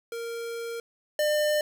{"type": "tone pair in turn", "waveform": "square", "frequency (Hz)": [464.6, 601], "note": ["A#4", "D5"], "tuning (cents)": [-6, 40], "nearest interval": "major third", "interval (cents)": 446, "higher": "second", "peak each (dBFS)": [-33, -23], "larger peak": "second", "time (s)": [[0.12, 0.8], [1.19, 1.61]], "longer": "first", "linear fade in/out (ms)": 2, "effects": ["10-bit"]}